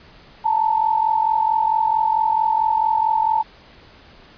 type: tone pair together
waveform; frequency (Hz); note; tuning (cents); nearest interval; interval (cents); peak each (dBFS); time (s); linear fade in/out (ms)
sine; 874 / 918.5; A5 / A#5; -12 / -26; minor second; 86; -17 / -20; 0.44-3.43; 20
effects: pink hiss -47 dBFS RMS until 4.37 s + resampled to 11025 Hz